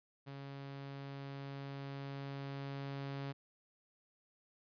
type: tone with level ramp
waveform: sawtooth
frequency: 138.59 Hz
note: C#3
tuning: in tune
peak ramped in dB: -42 to -36 dBFS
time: 0.26-3.33 s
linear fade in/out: 20 ms
effects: resampled to 11025 Hz